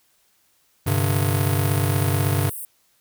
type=chord; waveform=square; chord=G suspended fourth; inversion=none; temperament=just; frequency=98 / 130.67 / 147 Hz; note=G2 / C3 / D3; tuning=0 / -2 / +2 cents; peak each=-22 / -25 / -26 dBFS; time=0.86-2.5 s; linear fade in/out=10 ms
type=high-pass noise; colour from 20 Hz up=pink; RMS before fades=-33 dBFS; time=0.87-2.65 s; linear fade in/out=0 ms; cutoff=8500 Hz; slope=96 dB/octave
effects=white hiss -63 dBFS RMS until 3 s